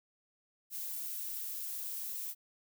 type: noise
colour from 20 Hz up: violet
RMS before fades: -40 dBFS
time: 0.7-2.35 s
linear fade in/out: 50 ms
effects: none